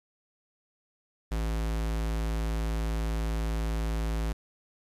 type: tone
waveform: square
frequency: 55 Hz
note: A1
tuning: in tune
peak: -28 dBFS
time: 1.31-4.33 s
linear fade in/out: 10 ms
effects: resampled to 32000 Hz + 10-bit